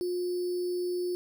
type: tone with sample-and-hold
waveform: sine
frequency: 357.2 Hz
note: F4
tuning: 39 cents sharp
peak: -28 dBFS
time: 0.01-1.15 s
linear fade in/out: 0 ms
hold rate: 4900 Hz
effects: none